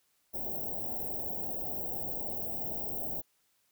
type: band-stop noise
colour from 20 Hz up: white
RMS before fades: -36 dBFS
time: 0.33-3.22 s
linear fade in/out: 20 ms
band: 850 to 16000 Hz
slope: 96 dB/octave
effects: white hiss -73 dBFS RMS until 3.71 s